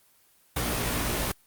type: noise with comb filter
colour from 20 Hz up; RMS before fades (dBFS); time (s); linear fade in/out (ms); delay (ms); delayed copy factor
pink; -28; 0.56-1.32; 5; 17; +0.9
effects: white hiss -62 dBFS RMS until 1.46 s + Opus 24 kbps